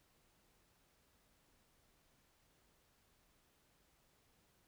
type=silence; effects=pink hiss -74 dBFS RMS until 4.67 s